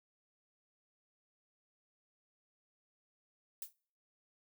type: noise with exponential decay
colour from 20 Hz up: violet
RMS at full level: -38 dBFS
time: 3.62-3.73 s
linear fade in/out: 2 ms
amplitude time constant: 23 ms
effects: noise-tail reverb RT60 0.5 s tail -25 dB re dry